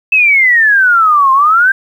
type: exponential two-way sweep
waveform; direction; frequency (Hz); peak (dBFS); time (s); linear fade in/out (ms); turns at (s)
sine; down then up; 2637 to 1046.5 to 1600; -5; 0.12-1.72; 5; 1.32
effects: 7-bit